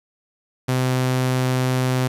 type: tone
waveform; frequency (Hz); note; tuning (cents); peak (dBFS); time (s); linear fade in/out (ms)
sawtooth; 128.3; C3; -34; -14; 0.68-2.08; 10
effects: resampled to 32000 Hz + 8-bit